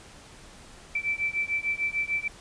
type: beating tone pair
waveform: sine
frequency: 2325 / 2331.7 Hz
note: D7 / D7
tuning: -18 / -13 cents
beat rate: 6.7 Hz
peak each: -29 dBFS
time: 0.95-2.28 s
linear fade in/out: 5 ms
effects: pink hiss -49 dBFS RMS until 2.4 s + resampled to 22050 Hz